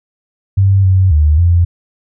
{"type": "tone with pitch steps", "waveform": "sine", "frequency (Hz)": [97.5, 94.1, 75.7, 86.3], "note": ["G2", "F#2", "D#2", "F2"], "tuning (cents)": [-9, 30, -47, -20], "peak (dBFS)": -6, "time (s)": [0.57, 1.65], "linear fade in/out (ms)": 10, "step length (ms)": 270, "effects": []}